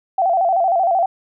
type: tone with vibrato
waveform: sine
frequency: 722 Hz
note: F#5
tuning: 43 cents flat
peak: -13 dBFS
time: 0.18-1.06 s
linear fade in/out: 5 ms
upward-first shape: square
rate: 13 Hz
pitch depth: 99 cents each way
effects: none